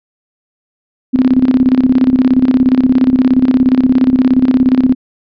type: tone with tremolo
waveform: sine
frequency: 257 Hz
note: C4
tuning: 31 cents flat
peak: -4 dBFS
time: 1.13-4.95 s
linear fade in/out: 20 ms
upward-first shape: square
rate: 17 Hz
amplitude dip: 70%
effects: resampled to 11025 Hz